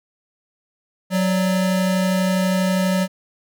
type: tone pair together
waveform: square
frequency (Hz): 185 / 587.3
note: F#3 / D5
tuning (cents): 0 / 0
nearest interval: octave + minor sixth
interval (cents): 2000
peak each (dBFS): -18 / -26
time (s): 1.1-3.08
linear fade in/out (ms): 50
effects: none